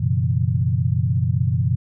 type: tone cluster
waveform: sine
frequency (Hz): 92.8 / 119.7 / 135.9 / 165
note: F#2 / A#2 / C#3 / E3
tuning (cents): +6 / +46 / -34 / +2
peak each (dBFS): -22 / -20 / -23 / -26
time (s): 0-1.76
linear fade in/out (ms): 10
effects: none